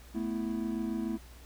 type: chord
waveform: triangle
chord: A suspended second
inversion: none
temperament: equal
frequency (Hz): 220 / 246.9 / 329.6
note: A3 / B3 / E4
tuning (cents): 0 / 0 / 0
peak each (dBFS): -32 / -35 / -34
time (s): 0.14-1.18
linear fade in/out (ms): 20
effects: added 60 Hz sine -50 dBFS peak until 1.45 s + pink hiss -56 dBFS RMS until 1.45 s